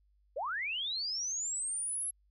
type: linear sweep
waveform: sine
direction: up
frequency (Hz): 466.2 to 11175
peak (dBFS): -33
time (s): 0.36-2.11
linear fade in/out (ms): 10
effects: added 50 Hz sine -66 dBFS peak until 2.3 s